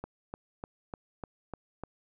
click train, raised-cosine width 1 ms, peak -24 dBFS, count 7, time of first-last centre 0.04-1.836 s, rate 3.34 Hz, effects none

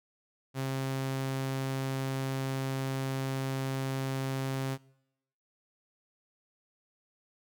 sawtooth tone, 133.8 Hz, C3, 39 cents sharp, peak -27 dBFS, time 0.54-4.78 s, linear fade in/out 50 ms, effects noise-tail reverb RT60 0.9 s tail -24 dB re dry

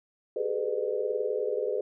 sine tone cluster, 388.9 / 410.2 / 429 / 500 / 604 Hz, G4 / G#4 / A4 / B4 / D5, -14 / -21 / -44 / +21 / +48 cents, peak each -36 / -36 / -31 / -31 / -36 dBFS, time 0.36-1.81 s, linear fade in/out 5 ms, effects none

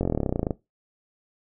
slowing click train, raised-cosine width 2 ms, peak -11 dBFS, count 18, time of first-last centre 0.01-0.508 s, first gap 21 ms, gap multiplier 1.04, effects noise-tail reverb RT60 0.2 s tail -19 dB re dry

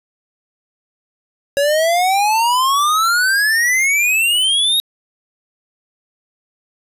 square exponential sweep, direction up, 554.4 to 3806 Hz, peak -13 dBFS, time 1.57-4.8 s, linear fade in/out 0 ms, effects resampled to 32000 Hz + 9-bit

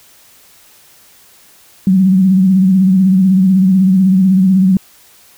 sine tone with vibrato, 188.6 Hz, F#3, 33 cents sharp, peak -6 dBFS, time 1.87-4.77 s, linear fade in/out 2 ms, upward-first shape sine, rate 16 Hz, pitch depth 61 cents each way, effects white hiss -45 dBFS RMS until 5.37 s

